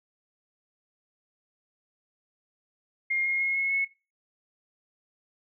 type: tone with pitch steps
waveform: sine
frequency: 2128 / 2144 / 2160 / 2176 / 2193 Hz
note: C7 / C7 / C#7 / C#7 / C#7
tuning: +29 / +42 / -45 / -33 / -19 cents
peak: -24 dBFS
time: 3.1-3.85 s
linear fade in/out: 10 ms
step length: 150 ms
effects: noise-tail reverb RT60 0.3 s tail -17 dB re dry